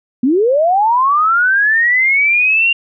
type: linear sweep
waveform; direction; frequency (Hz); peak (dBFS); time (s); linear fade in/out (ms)
sine; up; 233.6 to 2794; -9; 0.23-2.73; 5
effects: none